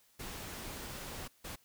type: noise bursts at uneven times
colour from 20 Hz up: pink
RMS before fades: -44 dBFS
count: 2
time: 0.19-1.28 / 1.44-1.56 s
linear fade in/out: 10 ms
effects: white hiss -68 dBFS RMS until 1.64 s